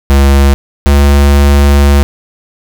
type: tone pair in turn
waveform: square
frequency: 69.3 / 70.84 Hz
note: C#2 / C#2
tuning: 0 / +38 cents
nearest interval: unison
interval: 38 cents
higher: second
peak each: -4 dBFS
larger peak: neither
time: 0.1-0.54 / 0.86-2.03 s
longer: second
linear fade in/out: 0 ms
effects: none